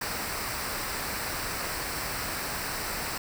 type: noise with comb filter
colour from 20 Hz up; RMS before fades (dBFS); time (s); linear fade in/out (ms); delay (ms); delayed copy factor
pink; -33; 0.01-3.18; 5; 0.3; -0.55
effects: none